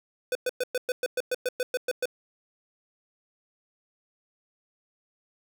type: tone bursts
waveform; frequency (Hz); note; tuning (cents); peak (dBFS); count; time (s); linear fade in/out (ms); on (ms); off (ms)
square; 502; B4; +28; -25; 13; 0.32-2.056; 2; 32; 110
effects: none